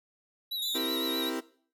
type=tone with vibrato; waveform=square; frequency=3862 Hz; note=B7; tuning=39 cents flat; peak=-32 dBFS; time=0.51-1.3 s; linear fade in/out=10 ms; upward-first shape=triangle; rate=7.9 Hz; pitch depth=61 cents each way
type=tone; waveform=sawtooth; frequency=3552 Hz; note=A7; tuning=16 cents sharp; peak=-31 dBFS; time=0.62-0.78 s; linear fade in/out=2 ms
type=chord; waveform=40% pulse; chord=C dominant seventh; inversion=none; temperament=equal; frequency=261.6 / 329.6 / 392 / 466.2 Hz; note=C4 / E4 / G4 / Bb4; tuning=0 / 0 / 0 / 0 cents; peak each=-35 / -34 / -39 / -38 dBFS; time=0.74-1.41 s; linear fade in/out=20 ms
effects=noise-tail reverb RT60 0.5 s tail -19 dB re dry